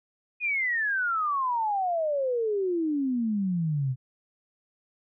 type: exponential sweep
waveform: sine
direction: down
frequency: 2501 to 124.6 Hz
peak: -24 dBFS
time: 0.4-3.96 s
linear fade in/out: 50 ms
effects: none